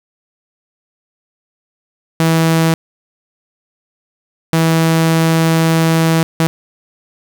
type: tone bursts at uneven times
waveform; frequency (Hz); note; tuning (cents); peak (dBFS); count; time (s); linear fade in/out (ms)
sawtooth; 162.9; E3; -20; -6; 3; 2.2-2.74 / 4.53-6.23 / 6.4-6.47; 0
effects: 7-bit